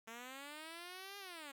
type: linear two-way sweep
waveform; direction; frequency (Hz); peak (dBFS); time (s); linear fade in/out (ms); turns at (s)
5% pulse; up then down; 221.9 to 406.5 to 268.6; -37; 0.07-1.52; 10; 1.18
effects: none